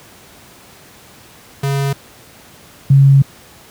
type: tone pair in turn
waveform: square / sine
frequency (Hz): 138.59 / 137.55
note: C#3 / C#3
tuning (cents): 0 / -13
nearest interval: unison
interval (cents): 13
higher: first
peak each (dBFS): -15 / -4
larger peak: second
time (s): 1.63-1.93 / 2.9-3.22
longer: second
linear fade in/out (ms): 5
effects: pink hiss -42 dBFS RMS until 3.7 s + high-pass 80 Hz 12 dB/octave